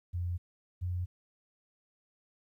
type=tone pair in turn; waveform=sine; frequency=87.9 / 89.44 Hz; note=F2 / F2; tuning=+12 / +42 cents; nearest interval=unison; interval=30 cents; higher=second; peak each=-31 / -31 dBFS; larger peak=neither; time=0.13-0.38 / 0.81-1.06 s; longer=neither; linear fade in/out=20 ms; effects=12-bit